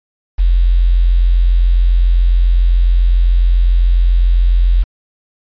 sine tone with quantisation, 43.65 Hz, F1, in tune, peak -7 dBFS, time 0.38-4.84 s, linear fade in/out 20 ms, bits 6, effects resampled to 11025 Hz

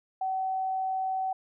sine tone, 759 Hz, F#5, 44 cents sharp, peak -27 dBFS, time 0.21-1.33 s, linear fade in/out 5 ms, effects none

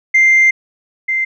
sine tone pair in turn, 2093 / 2084 Hz, C7 / C7, 0 / -7 cents, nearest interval unison, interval 7 cents, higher first, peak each -5 / -13 dBFS, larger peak first, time 0.14-0.51 / 1.08-1.25 s, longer first, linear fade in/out 10 ms, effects tanh soft clip ceiling -4 dBFS

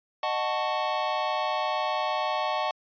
square chord, D# half-diminished seventh, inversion none, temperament equal with one note detuned, 614 / 740 / 880 / 1108.7 Hz, D#5 / F#5 / A5 / C#6, -23 / 0 / 0 / 0 cents, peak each -32 dBFS, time 0.23-2.71 s, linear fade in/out 2 ms, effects resampled to 11025 Hz

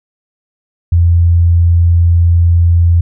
sine tone, 85.4 Hz, F2, 38 cents flat, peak -5 dBFS, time 0.92-3.01 s, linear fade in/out 5 ms, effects none

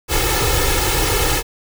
pink noise with comb filter, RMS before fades -17 dBFS, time 0.08-1.43 s, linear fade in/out 50 ms, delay 2.3 ms, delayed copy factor +0.9, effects none

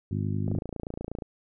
harmonic tone, 50.8 Hz, G#1, 38 cents flat, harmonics 2 / 3 / 4 / 5 / 6 / 7, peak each -29 / -32 / -34 / -36 / -44 / -42 dBFS, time 0.11-0.59 s, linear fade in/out 5 ms
click train, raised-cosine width 2 ms, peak -21 dBFS, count 22, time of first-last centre 0.48-1.222 s, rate 28.3 Hz
effects none

